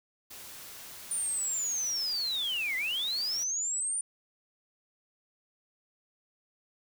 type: noise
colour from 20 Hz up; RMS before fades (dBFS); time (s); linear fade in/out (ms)
white; -46; 0.3-3.44; 10
type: linear two-way sweep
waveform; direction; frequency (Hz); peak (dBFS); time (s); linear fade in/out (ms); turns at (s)
sine; down then up; 9260 to 1975.5 to 9260; -29; 1.11-4.01; 2; 2.76
effects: none